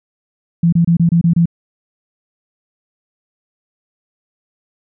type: tone bursts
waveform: sine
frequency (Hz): 169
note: E3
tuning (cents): +43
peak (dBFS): -8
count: 7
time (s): 0.63-1.457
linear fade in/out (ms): 5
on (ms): 95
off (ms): 27
effects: none